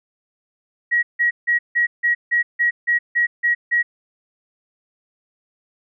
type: tone bursts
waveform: sine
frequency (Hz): 1906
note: A#6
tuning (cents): +38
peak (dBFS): -14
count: 11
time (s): 0.91-3.83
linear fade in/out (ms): 20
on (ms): 120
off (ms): 160
effects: none